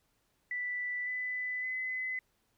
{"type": "tone with pitch steps", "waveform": "sine", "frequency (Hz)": [1975.5, 1999.6, 2024], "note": ["B6", "B6", "B6"], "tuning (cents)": [0, 21, 42], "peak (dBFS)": -33, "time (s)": [0.51, 2.19], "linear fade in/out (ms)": 2, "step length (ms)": 560, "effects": ["pink hiss -75 dBFS RMS until 2.57 s"]}